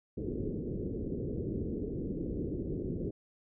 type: low-pass noise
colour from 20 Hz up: white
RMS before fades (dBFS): -36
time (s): 0.17-3.11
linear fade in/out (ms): 5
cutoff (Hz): 440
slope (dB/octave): 48
effects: none